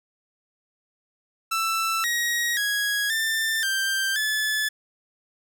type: tone with pitch steps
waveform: sawtooth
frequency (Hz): 1328 / 1893 / 1660 / 1786 / 1574 / 1728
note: E6 / A#6 / G#6 / A6 / G6 / A6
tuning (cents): +12 / +26 / -1 / +25 / +7 / -32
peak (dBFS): -19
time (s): 1.51-4.69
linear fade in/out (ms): 10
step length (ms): 530
effects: none